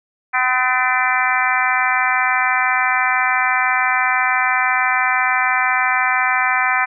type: harmonic tone with a mistuned harmonic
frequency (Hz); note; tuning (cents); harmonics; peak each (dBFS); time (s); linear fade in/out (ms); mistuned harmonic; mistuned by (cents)
254; B3; +49; 3 / 4 / 5 / 6 / 7 / 8 / 9; -22 / -22 / -22 / -22 / -22 / -22 / -22; 0.33-6.86; 20; 9; +48
effects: none